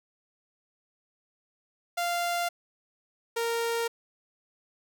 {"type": "tone pair in turn", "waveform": "sawtooth", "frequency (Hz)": [695, 463.9], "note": ["F5", "A#4"], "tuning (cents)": [-9, -8], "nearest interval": "perfect fifth", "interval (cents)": 699, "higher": "first", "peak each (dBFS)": -23, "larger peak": "neither", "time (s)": [[1.97, 2.49], [3.36, 3.88]], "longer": "neither", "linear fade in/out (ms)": 10, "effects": []}